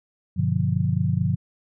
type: chord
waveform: sine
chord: G dominant seventh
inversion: none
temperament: just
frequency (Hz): 98 / 122.5 / 147 / 176.4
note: G2 / B2 / D3 / F3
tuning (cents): 0 / -14 / +2 / +18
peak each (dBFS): -25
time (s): 0.36-1.36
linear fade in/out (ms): 20
effects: none